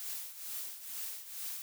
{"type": "noise with tremolo", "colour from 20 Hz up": "blue", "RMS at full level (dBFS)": -39, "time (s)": [0, 1.62], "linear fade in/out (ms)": 0, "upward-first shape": "triangle", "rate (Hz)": 2.2, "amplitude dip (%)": 75, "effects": []}